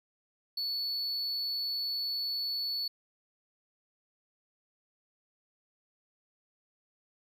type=tone; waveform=triangle; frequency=4435 Hz; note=C#8; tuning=in tune; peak=-30 dBFS; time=0.57-2.88 s; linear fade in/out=5 ms; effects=none